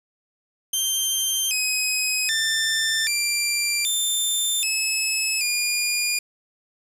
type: tone with pitch steps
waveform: 15% pulse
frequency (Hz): 3147 / 2527 / 1784 / 2367 / 3571 / 2590 / 2425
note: G7 / D#7 / A6 / D7 / A7 / E7 / D#7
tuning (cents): +6 / +26 / +23 / +13 / +25 / -31 / -45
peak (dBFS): -14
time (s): 0.73-6.19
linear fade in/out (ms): 5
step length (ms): 780
effects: resampled to 32000 Hz + 7-bit